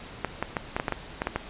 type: clicks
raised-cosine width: 0.5 ms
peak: -11 dBFS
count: 10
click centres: 0.247 / 0.426 / 0.568 / 0.765 / 0.799 / 0.882 / 0.923 / 1.219 / 1.271 / 1.36 s
effects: pink hiss -43 dBFS RMS until 1.49 s + resampled to 8000 Hz